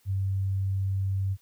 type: tone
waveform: sine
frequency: 96.7 Hz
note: G2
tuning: 23 cents flat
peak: -24 dBFS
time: 0.05-1.37 s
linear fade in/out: 50 ms
effects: white hiss -65 dBFS RMS until 1.41 s + high-pass 60 Hz 12 dB/octave